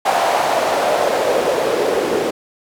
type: noise with band-pass filter sweep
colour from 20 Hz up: white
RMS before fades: -17 dBFS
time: 0.05-2.31 s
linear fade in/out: 10 ms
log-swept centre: 770 to 410 Hz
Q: 3.2
effects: none